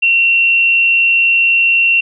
sine tone with frequency modulation, 2732 Hz, F7, 39 cents flat, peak -8 dBFS, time 0.02-2.01 s, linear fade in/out 10 ms, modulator 120 Hz, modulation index 0.34, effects none

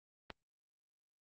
click, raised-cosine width 0.3 ms, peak -26 dBFS, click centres 0.303 s, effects Opus 24 kbps

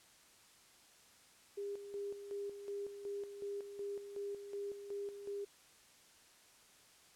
sine tone with tremolo, 403.4 Hz, G4, 50 cents sharp, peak -39 dBFS, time 1.57-5.45 s, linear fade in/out 10 ms, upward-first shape square, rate 2.7 Hz, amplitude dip 60%, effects white hiss -64 dBFS RMS until 7.15 s + low-pass 10000 Hz 12 dB/octave

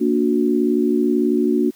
sine chord, Bb augmented, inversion none, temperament just, 233.1 / 291.4 / 364.2 Hz, Bb3 / D4 / F#4, 0 / -13 / -27 cents, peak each -19 dBFS, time 0-1.71 s, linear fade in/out 20 ms, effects white hiss -52 dBFS RMS until 1.75 s + high-pass 80 Hz 12 dB/octave

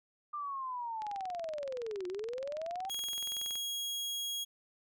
sine linear two-way sweep, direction down then up, 1200 to 351.4 to 788 Hz, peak -36 dBFS, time 0.33-2.9 s, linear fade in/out 10 ms, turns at 2.07 s
click train, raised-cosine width 0.2 ms, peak -30 dBFS, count 55, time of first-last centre 1.02-3.555 s, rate 21.3 Hz
sawtooth tone, 3300 Hz, G#7, 12 cents flat, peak -32 dBFS, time 2.89-4.45 s, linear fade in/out 20 ms
effects none

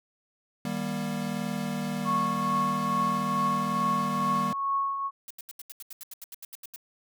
square chord, Eb major, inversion none, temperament equal with one note detuned, 155.56 / 196 / 237.7 Hz, Eb3 / G3 / Bb3, 0 / 0 / +34 cents, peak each -37 / -33 / -34 dBFS, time 0.65-4.53 s, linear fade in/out 2 ms
sine tone with tremolo, 1102 Hz, C#6, 11 cents flat, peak -23 dBFS, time 2.04-5.11 s, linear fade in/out 50 ms, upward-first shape triangle, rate 2.3 Hz, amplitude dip 55%
blue noise bursts, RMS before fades -41 dBFS, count 15, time 5.28-6.761 s, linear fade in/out 2 ms, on 25 ms, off 79 ms
effects none

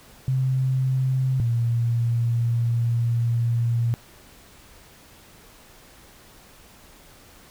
sine tone pair in turn, 130.81 / 117.42 Hz, C3 / A#2, 0 / +13 cents, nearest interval major second, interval 187 cents, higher first, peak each -19 dBFS, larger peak neither, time 0.28-1.4 / 1.4-3.94 s, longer second, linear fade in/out 0 ms, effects pink hiss -50 dBFS RMS until 7.5 s

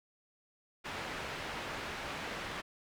white low-pass noise, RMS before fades -41 dBFS, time 0.84-2.62 s, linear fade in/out 20 ms, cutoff 2200 Hz, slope 12 dB/octave, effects none

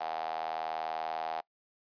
sawtooth tone with high-pass filter, 80.3 Hz, E2, 45 cents flat, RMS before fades -36 dBFS, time 0-1.41 s, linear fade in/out 10 ms, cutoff 750 Hz, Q 8.6, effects noise-tail reverb RT60 0.1 s tail -25 dB re dry + resampled to 11025 Hz

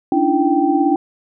sine tone cluster, 284 / 301.3 / 337.5 / 780 Hz, C#4 / D4 / E4 / G5, +42 / +44 / +41 / -9 cents, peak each -18 dBFS, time 0.12-0.96 s, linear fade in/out 2 ms, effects none

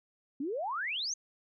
sine exponential sweep, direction up, 257.1 to 6610 Hz, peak -32 dBFS, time 0.4-1.14 s, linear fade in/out 5 ms, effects none

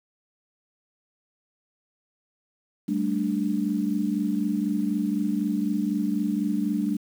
sine chord, G suspended second, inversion none, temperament equal, 196 / 220 / 293.7 Hz, G3 / A3 / D4, 0 / 0 / 0 cents, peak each -27 dBFS, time 2.88-6.97 s, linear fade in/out 10 ms, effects 8-bit

